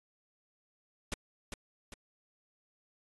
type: noise with echo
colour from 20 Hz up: pink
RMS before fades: -35 dBFS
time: 1.12-1.14 s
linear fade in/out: 2 ms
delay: 400 ms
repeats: 2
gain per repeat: -6 dB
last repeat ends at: 1.94 s
effects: AAC 32 kbps